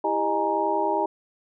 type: tone cluster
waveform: sine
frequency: 329.3 / 399.3 / 615 / 834 / 936 Hz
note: E4 / G4 / D#5 / G#5 / A#5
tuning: -2 / +32 / -20 / +7 / +7 cents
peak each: -30 / -28 / -28 / -27 / -26 dBFS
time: 0.04-1.06 s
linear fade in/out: 5 ms
effects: none